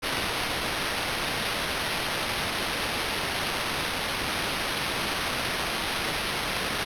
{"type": "noise with sample-and-hold", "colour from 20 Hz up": "violet", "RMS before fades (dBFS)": -29, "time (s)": [0.02, 6.85], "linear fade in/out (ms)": 20, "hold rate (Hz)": 7350, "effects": ["low-pass 12000 Hz 12 dB/octave"]}